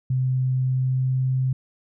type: tone with pitch glide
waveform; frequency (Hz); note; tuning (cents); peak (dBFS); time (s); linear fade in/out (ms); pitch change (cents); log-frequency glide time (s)
sine; 129.2 to 130.17; C3 to C3; -21 to -9; -19; 0.1-1.53; 5; +12; 0.6-1.31
effects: none